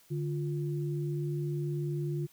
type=tone pair together; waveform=sine; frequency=146.83 / 349.2 Hz; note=D3 / F4; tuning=0 / 0 cents; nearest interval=octave + minor third; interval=1500 cents; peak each=-31 / -37 dBFS; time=0.1-2.27 s; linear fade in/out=20 ms; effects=white hiss -62 dBFS RMS until 2.32 s